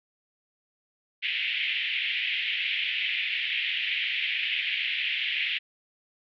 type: band-pass noise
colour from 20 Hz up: white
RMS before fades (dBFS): -29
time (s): 1.22-5.59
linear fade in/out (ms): 20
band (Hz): 2000 to 3200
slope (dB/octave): 48
effects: none